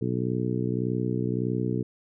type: harmonic tone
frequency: 61.7 Hz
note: B1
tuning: 1 cent flat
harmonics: 2 / 3 / 4 / 5 / 6 / 7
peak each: -29 / -31 / -32 / -33 / -34 / -34 dBFS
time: 0.01-1.83 s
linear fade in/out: 10 ms
effects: none